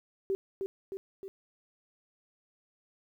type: tone with echo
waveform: sine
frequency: 387.9 Hz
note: G4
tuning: 18 cents flat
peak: -27 dBFS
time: 0.3-0.35 s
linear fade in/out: 0 ms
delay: 310 ms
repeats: 3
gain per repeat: -4 dB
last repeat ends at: 1.28 s
effects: 11-bit